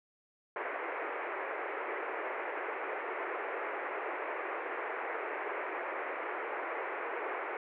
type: band-pass noise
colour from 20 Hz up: pink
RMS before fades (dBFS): -38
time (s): 0.56-7.57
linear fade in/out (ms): 2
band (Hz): 360 to 2300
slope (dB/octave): 48
effects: none